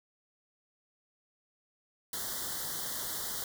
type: band-stop noise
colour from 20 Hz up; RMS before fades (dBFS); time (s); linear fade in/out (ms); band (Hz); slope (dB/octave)
white; -37; 2.13-3.44; 2; 2000 to 3100; 96
effects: none